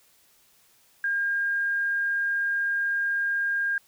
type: tone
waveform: sine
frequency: 1612 Hz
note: G6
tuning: 48 cents sharp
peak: -23 dBFS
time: 1.04-3.78 s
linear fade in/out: 2 ms
effects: white hiss -61 dBFS RMS until 3.87 s